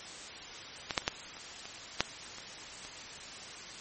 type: clicks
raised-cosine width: 0.2 ms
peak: -14 / -8 / -28 / -10 / -28 / -25 / -7 / -30 / -26 / -26 dBFS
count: 10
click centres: 0.908 / 0.978 / 1.02 / 1.079 / 1.368 / 1.655 / 2.006 / 2.264 / 2.384 / 2.85 s
effects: white hiss -45 dBFS RMS until 3.8 s + MP3 32 kbps